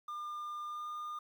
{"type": "tone with pitch glide", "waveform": "triangle", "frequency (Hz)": [1203, 1212.8], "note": ["D6", "D#6"], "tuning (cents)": [41, -45], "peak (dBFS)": -37, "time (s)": [0.08, 1.19], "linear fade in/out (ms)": 5, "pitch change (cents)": 14, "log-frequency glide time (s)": [0.67, 0.89], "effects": ["11-bit"]}